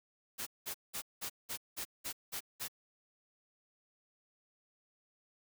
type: noise bursts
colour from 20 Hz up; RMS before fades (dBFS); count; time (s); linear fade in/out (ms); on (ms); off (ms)
white; -40; 9; 0.38-2.683; 20; 87; 190
effects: none